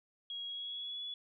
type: tone with pitch glide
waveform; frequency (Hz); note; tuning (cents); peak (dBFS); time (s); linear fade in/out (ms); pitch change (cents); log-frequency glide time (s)
sine; 3300 to 3407; G#7 to G#7; -12 to +44; -39; 0.3-1.14; 2; +56; 0.47-1.03
effects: none